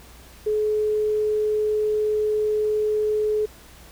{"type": "tone", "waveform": "sine", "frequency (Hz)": 426.1, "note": "G#4", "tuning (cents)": 44, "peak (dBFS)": -19, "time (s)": [0.46, 3.46], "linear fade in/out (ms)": 10, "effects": ["added 60 Hz sine -49 dBFS peak until 3.91 s", "pink hiss -48 dBFS RMS until 3.91 s"]}